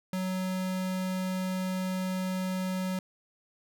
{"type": "tone", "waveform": "square", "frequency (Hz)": 186, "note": "F#3", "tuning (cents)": 9, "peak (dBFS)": -30, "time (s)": [0.13, 2.99], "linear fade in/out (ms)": 2, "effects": []}